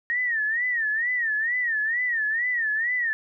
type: tone with vibrato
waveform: sine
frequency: 1849 Hz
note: A#6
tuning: 15 cents flat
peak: -22 dBFS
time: 0.1-3.13 s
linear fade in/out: 0 ms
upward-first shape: sine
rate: 2.2 Hz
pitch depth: 140 cents each way
effects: none